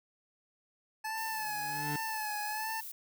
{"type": "tone with vibrato", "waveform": "25% pulse", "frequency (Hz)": 864, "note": "A5", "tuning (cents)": -32, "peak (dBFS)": -31, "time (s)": [1.04, 2.81], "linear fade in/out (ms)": 10, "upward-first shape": "sine", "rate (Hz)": 1.3, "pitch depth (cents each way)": 56}
{"type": "noise", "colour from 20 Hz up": "violet", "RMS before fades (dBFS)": -44, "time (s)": [1.17, 2.92], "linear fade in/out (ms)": 5}
{"type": "tone with exponential growth", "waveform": "25% pulse", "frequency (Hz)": 146.83, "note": "D3", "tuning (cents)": 0, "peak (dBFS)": -30, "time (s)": [1.22, 1.96], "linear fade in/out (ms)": 2, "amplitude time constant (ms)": 160}
{"effects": []}